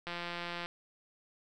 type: click train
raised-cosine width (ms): 0.3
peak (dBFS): -23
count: 103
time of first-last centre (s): 0.07-0.66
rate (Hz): 173
effects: none